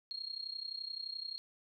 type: tone with amplitude modulation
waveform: sine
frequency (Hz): 4256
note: C8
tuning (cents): +29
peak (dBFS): -36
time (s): 0.11-1.38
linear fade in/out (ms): 0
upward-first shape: sine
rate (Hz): 31.6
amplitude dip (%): 85
effects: none